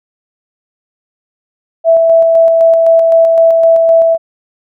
sine tone with tremolo, 659.3 Hz, E5, in tune, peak -3 dBFS, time 1.84-4.18 s, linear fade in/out 50 ms, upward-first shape square, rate 3.9 Hz, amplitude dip 25%, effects none

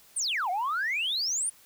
sine exponential two-way sweep, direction down then up, 9810 to 697 to 9810 Hz, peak -25 dBFS, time 0.16-1.5 s, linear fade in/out 10 ms, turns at 0.5 s, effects tanh soft clip ceiling -23 dBFS + white hiss -57 dBFS RMS until 1.65 s

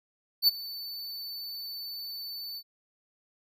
square tone with ADSR envelope, 4509 Hz, C#8, 29 cents sharp, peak -17 dBFS, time 0.42-2.63 s, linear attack 58 ms, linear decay 21 ms, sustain -20 dB, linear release 57 ms, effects none

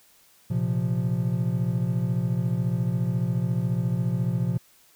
triangle chord, Bb suspended second, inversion none, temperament equal, 116.54 / 130.81 / 174.61 Hz, Bb2 / C3 / F3, 0 / 0 / 0 cents, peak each -25 dBFS, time 0.5-4.58 s, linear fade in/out 10 ms, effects white hiss -58 dBFS RMS until 4.95 s

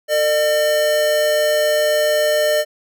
square tone pair together, 451.8 / 604 Hz, A4 / D5, +46 / +48 cents, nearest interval perfect fourth, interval 502 cents, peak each -26 / -15 dBFS, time 0.08-2.65 s, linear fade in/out 50 ms, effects none

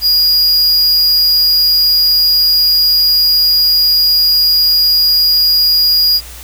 square tone, 4868 Hz, D#8, 39 cents flat, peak -8 dBFS, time 0.01-6.21 s, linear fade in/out 50 ms, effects added 60 Hz sine -32 dBFS peak until 6.43 s + white hiss -33 dBFS RMS until 6.43 s

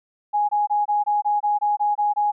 sine tone bursts, 830.6 Hz, G#5, in tune, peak -17 dBFS, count 11, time 0.33-2.32 s, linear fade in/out 20 ms, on 160 ms, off 23 ms, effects none

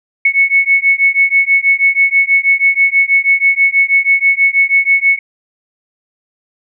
sine beating tone pair, 2204 / 2210.2 Hz, C#7 / C#7, -11 / -6 cents, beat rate 6.2 Hz, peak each -11 dBFS, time 0.25-5.19 s, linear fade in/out 5 ms, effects none

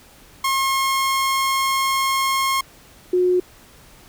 sawtooth / sine tone pair in turn, 1076 / 362.1 Hz, C6 / F#4, +48 / -37 cents, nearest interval octave + perfect fifth, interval 1885 cents, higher first, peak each -14 dBFS, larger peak neither, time 0.44-2.61 / 3.13-3.4 s, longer first, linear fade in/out 5 ms, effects pink hiss -48 dBFS RMS until 4.08 s

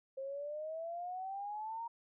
sine exponential sweep, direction up, 530 to 939 Hz, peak -39 dBFS, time 0.17-1.88 s, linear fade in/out 10 ms, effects none

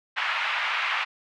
white band-pass noise, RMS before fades -27 dBFS, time 0.16-1.05 s, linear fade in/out 20 ms, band 900 to 2700 Hz, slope 24 dB/octave, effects none

